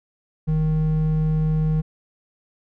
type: tone pair together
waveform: triangle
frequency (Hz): 43.78 / 156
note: F1 / D#3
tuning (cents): +5 / +5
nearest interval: octave + minor seventh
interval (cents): 2200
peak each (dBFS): -24 / -16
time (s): 0.47-1.82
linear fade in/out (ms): 20
effects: none